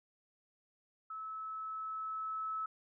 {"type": "tone with level ramp", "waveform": "sine", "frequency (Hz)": 1300, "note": "E6", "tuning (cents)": -24, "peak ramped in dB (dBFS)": [-41, -35], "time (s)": [1.1, 2.66], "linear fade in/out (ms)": 5, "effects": []}